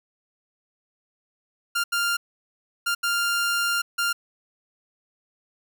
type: tone bursts at uneven times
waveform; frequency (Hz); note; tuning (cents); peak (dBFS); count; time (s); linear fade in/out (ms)
sawtooth; 1396.9; F6; 0; -18; 5; 1.75-1.84 / 1.92-2.17 / 2.86-2.95 / 3.03-3.82 / 3.98-4.13; 10
effects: none